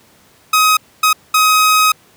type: tone bursts at uneven times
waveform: sawtooth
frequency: 1263 Hz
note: D#6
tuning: 26 cents sharp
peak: -5 dBFS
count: 3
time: 0.53-0.77 / 1.03-1.13 / 1.34-1.92 s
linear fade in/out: 5 ms
effects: pink hiss -49 dBFS RMS until 2.16 s + high-pass 100 Hz 12 dB/octave